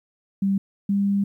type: tone pair in turn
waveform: sine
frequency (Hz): 196 / 199.66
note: G3 / G3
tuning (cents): 0 / +32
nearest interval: unison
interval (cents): 32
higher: second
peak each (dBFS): -18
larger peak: neither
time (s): 0.42-0.58 / 0.89-1.24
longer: second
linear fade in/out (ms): 5
effects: 10-bit